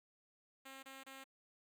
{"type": "tone bursts", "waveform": "5% pulse", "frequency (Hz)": 268.2, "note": "C4", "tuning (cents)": 43, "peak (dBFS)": -40, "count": 3, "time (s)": [0.65, 1.242], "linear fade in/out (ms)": 10, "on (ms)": 180, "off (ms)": 26, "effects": []}